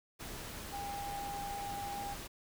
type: tone in noise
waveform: sine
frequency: 805 Hz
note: G5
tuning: 46 cents sharp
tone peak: -39 dBFS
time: 0.72-2.15 s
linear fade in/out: 20 ms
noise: pink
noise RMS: -45 dBFS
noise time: 0.19-2.28 s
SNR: +3 dB
effects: none